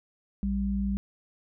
sine tone pair together, 58.75 / 197.6 Hz, A#1 / G3, +14 / +14 cents, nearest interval octave + major sixth, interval 2100 cents, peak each -30 / -27 dBFS, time 0.43-0.97 s, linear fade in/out 0 ms, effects none

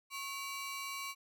sawtooth ring-modulated tone, 1698 Hz, G#6, 38 cents sharp, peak -33 dBFS, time 0.1-1.15 s, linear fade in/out 50 ms, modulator 604 Hz, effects none

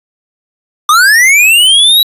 square linear sweep, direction up, 1174.7 to 3928 Hz, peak -4 dBFS, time 0.89-2.03 s, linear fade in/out 2 ms, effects resampled to 32000 Hz

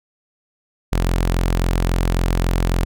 sawtooth tone, 43.65 Hz, F1, in tune, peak -12 dBFS, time 0.92-2.85 s, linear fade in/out 10 ms, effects none

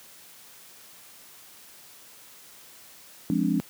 sine chord, D half-diminished seventh, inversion first, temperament equal, 174.61 / 207.7 / 261.6 / 293.7 Hz, F3 / Ab3 / C4 / D4, 0 / 0 / 0 / 0 cents, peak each -27 dBFS, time 3.3-3.6 s, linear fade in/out 0 ms, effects white hiss -50 dBFS RMS until 3.69 s + high-pass 100 Hz 12 dB/octave

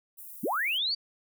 pink high-pass noise, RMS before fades -45 dBFS, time 0.17-0.79 s, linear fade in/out 20 ms, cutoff 12000 Hz, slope 24 dB/octave
sine linear sweep, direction up, 150.1 to 4699 Hz, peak -26 dBFS, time 0.43-0.95 s, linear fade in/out 10 ms
effects none

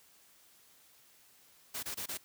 white noise bursts, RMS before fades -39 dBFS, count 4, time 1.74-2.176 s, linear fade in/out 10 ms, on 91 ms, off 24 ms, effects white hiss -63 dBFS RMS until 2.24 s + high-pass 60 Hz 12 dB/octave

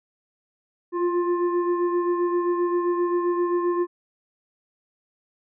sine tone with frequency modulation, 349.2 Hz, F4, in tune, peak -20 dBFS, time 0.92-3.87 s, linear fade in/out 50 ms, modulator 706 Hz, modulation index 0.75, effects none

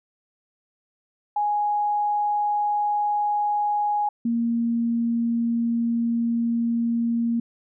sine tone pair in turn, 830.6 / 233.1 Hz, G#5 / A#3, 0 / 0 cents, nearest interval octave + minor seventh, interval 2200 cents, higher first, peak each -20 dBFS, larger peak neither, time 1.36-4.09 / 4.25-7.4 s, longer second, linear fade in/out 5 ms, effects none

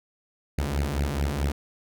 sawtooth beating tone pair, 68.9 / 73.5 Hz, C#2 / D2, -10 / +2 cents, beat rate 4.6 Hz, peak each -23 / -24 dBFS, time 0.58-1.52 s, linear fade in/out 5 ms, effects none

